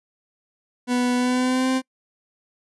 40% pulse tone with pitch glide, 246.9 to 260.2 Hz, B3 to C4, 0 to -9 cents, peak -18 dBFS, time 0.87-1.82 s, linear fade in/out 50 ms, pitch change +91 cents, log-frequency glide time 1.16-1.7 s, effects noise-tail reverb RT60 0.1 s tail -25 dB re dry + resampled to 24000 Hz

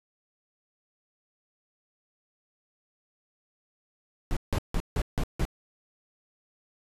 brown noise bursts, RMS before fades -26 dBFS, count 6, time 4.31-5.452 s, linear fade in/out 0 ms, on 57 ms, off 160 ms, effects resampled to 32000 Hz

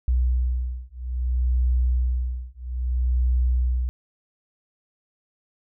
sine beating tone pair, 61.74 / 62.35 Hz, B1 / B1, 0 / +17 cents, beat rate 0.61 Hz, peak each -23 dBFS, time 0.08-3.89 s, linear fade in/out 0 ms, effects none

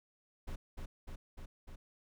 brown noise with echo, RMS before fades -40 dBFS, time 0.47-0.56 s, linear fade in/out 10 ms, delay 300 ms, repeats 4, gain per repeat -2 dB, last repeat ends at 1.76 s, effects none

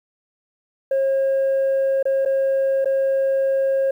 sine tone with dropouts, 540 Hz, C#5, 45 cents flat, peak -14 dBFS, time 0.91-3.91 s, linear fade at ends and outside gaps 5 ms, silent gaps 2.028-2.054 / 2.251-2.258 / 2.846-2.856 s, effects tanh soft clip ceiling -15 dBFS + 9-bit

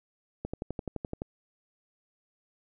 click train, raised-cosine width 2 ms, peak -20 dBFS, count 10, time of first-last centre 0.45-1.219 s, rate 11.7 Hz, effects none

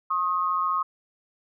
sine tone pair together, 1079 / 1253.5 Hz, C#6 / D#6, -47 / +12 cents, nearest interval minor third, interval 259 cents, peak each -25 dBFS, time 0.1-0.83 s, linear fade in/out 10 ms, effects none

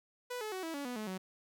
sawtooth tone with pitch steps, 493.9 / 430 / 374.3 / 325.9 / 283.7 / 246.9 / 215 / 187.15 Hz, B4 / A4 / F#4 / E4 / C#4 / B3 / A3 / F#3, 0 / -40 / +20 / -20 / +40 / 0 / -40 / +20 cents, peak -34 dBFS, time 0.3-1.18 s, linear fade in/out 10 ms, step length 110 ms, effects none

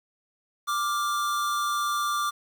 square tone pair together, 1179 / 1399.9 Hz, D6 / F6, +6 / +4 cents, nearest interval minor third, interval 298 cents, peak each -26 / -34 dBFS, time 0.67-2.31 s, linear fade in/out 20 ms, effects 9-bit

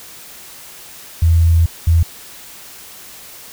sine tone bursts at uneven times, 83 Hz, E2, 12 cents sharp, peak -8 dBFS, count 2, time 1.22-1.66 / 1.87-2.03 s, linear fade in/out 5 ms, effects white hiss -37 dBFS RMS until 3.52 s

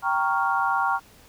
sine chord, G half-diminished seventh, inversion none, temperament equal, 784 / 932.3 / 1108.7 / 1396.9 Hz, G5 / Bb5 / Db6 / F6, 0 / 0 / 0 / 0 cents, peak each -26 dBFS, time 0.02-1 s, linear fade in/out 50 ms, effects pink hiss -53 dBFS RMS until 1.28 s

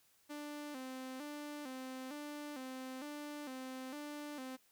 sawtooth tone with vibrato, 276.6 Hz, C#4, 4 cents flat, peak -40 dBFS, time 0.29-4.57 s, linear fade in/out 20 ms, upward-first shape square, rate 1.1 Hz, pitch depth 110 cents each way, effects white hiss -71 dBFS RMS until 4.71 s

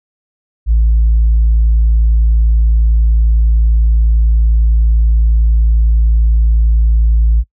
sine tone, 55.6 Hz, A1, 19 cents sharp, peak -5 dBFS, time 0.66-7.44 s, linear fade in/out 50 ms, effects noise-tail reverb RT60 0.1 s tail -24 dB re dry + tanh soft clip ceiling -4 dBFS

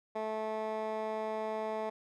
15% pulse tone with band-pass filter, 217.8 Hz, A3, 17 cents flat, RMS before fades -36 dBFS, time 0.15-1.9 s, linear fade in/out 10 ms, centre 730 Hz, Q 1.1, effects none

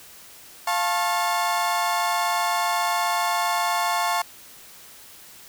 35% pulse chord, F augmented, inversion none, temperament equal with one note detuned, 698.5 / 880 / 1085.9 Hz, F5 / A5 / C#6, 0 / 0 / -36 cents, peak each -24 dBFS, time 0.67-4.22 s, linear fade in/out 5 ms, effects white hiss -46 dBFS RMS until 5.48 s

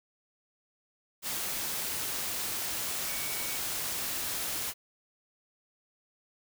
sine tone in noise, 2251 Hz, C#7, 26 cents sharp, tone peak -43 dBFS, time 3.05-3.6 s, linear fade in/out 50 ms, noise white, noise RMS -34 dBFS, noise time 1.22-4.74 s, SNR -12 dB, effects none

